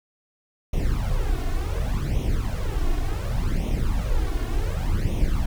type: noise with flanger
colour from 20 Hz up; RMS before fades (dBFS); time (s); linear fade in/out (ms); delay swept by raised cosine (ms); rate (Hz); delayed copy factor
brown; -23; 0.73-5.46; 5; 0.32 to 2.82; 0.68; +0.75
effects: none